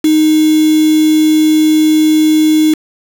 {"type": "tone with quantisation", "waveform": "sine", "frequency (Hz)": 310, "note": "D#4", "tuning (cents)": -6, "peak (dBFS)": -6, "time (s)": [0.04, 2.74], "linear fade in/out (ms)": 5, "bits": 3, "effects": []}